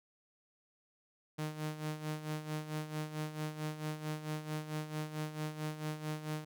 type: tone with tremolo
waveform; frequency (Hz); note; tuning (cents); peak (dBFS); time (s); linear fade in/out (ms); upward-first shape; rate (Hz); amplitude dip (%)
sawtooth; 153.7; D#3; -21; -31; 1.38-6.45; 10; sine; 4.5; 70
effects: none